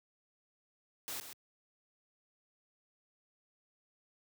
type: noise with echo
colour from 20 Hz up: white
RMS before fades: -41 dBFS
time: 1.08-1.2 s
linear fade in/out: 0 ms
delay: 130 ms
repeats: 1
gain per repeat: -8 dB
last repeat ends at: 1.33 s
effects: high-pass 100 Hz 12 dB/octave